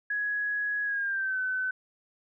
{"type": "tone with pitch glide", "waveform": "sine", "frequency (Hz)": [1672, 1515.6], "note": ["G#6", "F#6"], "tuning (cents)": [11, 41], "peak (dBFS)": -27, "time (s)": [0.1, 1.71], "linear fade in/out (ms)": 5, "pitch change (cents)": -170, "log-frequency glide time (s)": [0.84, 1.39], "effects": []}